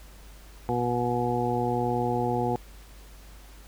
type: harmonic tone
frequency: 121.2 Hz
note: B2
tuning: 32 cents flat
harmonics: 1 / 2 / 3 / 4 / 6 / 7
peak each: -31 / -31 / -31 / -31 / -31 / -31 dBFS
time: 0.69-2.56 s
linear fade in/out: 0 ms
effects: added 50 Hz sine -46 dBFS peak until 3.67 s + pink hiss -53 dBFS RMS until 3.67 s